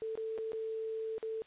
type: tone with dropouts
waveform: sine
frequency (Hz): 443.5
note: A4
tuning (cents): +14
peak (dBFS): -35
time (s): 0.02-1.42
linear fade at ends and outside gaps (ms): 0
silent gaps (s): 0.154-0.175 / 0.378-0.385 / 0.52-0.532 / 1.181-1.228
effects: white hiss -61 dBFS RMS until 1.46 s + resampled to 8000 Hz